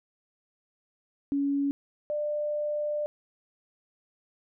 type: tone pair in turn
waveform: sine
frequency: 281 / 595.4 Hz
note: C#4 / D5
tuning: +24 / +24 cents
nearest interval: octave + minor second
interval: 1300 cents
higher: second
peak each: -24 / -27 dBFS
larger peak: first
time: 1.32-1.71 / 2.1-3.06 s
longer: second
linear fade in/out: 0 ms
effects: none